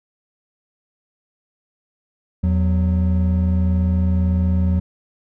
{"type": "tone pair together", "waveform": "triangle", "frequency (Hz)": [82, 184.08], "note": ["E2", "F#3"], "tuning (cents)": [-9, -9], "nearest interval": "octave + major second", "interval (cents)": 1400, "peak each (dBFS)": [-14, -18], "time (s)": [2.43, 4.8], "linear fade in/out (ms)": 10, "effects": []}